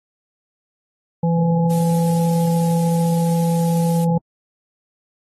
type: harmonic tone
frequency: 167.8 Hz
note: E3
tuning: 31 cents sharp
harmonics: 1 / 3 / 5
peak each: -15 / -24 / -27 dBFS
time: 1.23-4.18 s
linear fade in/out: 5 ms
type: noise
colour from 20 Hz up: blue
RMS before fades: -33 dBFS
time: 1.7-4.05 s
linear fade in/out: 10 ms
effects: AAC 32 kbps